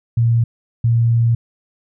sine tone pair in turn, 116.54 / 116.54 Hz, A#2 / A#2, 0 / 0 cents, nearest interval unison, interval 0 cents, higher neither, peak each -11 dBFS, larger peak neither, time 0.17-0.44 / 0.84-1.35 s, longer second, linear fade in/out 5 ms, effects none

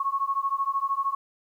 sine beating tone pair, 1093 / 1106 Hz, C#6 / C#6, -25 / -4 cents, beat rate 13 Hz, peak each -27 dBFS, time 0-1.15 s, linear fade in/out 5 ms, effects 10-bit

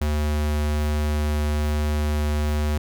square tone, 74.9 Hz, D2, 35 cents sharp, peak -21 dBFS, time 0.01-2.78 s, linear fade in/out 5 ms, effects none

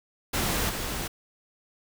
pink noise with level steps, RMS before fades -27 / -32 dBFS, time 0.33-1.08 s, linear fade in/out 10 ms, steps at 0.69 s, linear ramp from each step 5 ms, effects none

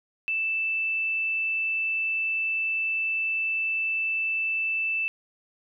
sine tone, 2645 Hz, E7, 5 cents sharp, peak -24 dBFS, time 0.28-5.08 s, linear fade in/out 0 ms, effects none

